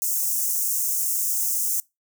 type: high-pass noise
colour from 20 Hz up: white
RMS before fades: -24 dBFS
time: 0.02-1.8 s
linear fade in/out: 0 ms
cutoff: 6000 Hz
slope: 48 dB/octave
effects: noise-tail reverb RT60 0.2 s tail -23 dB re dry